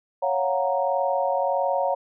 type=chord; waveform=sine; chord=Gb major seventh; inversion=second; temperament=equal; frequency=554.4 / 698.5 / 740 / 932.3 Hz; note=Db5 / F5 / Gb5 / Bb5; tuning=0 / 0 / 0 / 0 cents; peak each=-24 / -28 / -27 / -27 dBFS; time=0.22-1.95 s; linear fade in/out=10 ms; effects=none